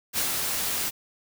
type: noise with ADSR envelope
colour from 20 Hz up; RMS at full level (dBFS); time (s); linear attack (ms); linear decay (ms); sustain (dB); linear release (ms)
white; -25; 0.13-0.91; 50; 110; -3; 28
effects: none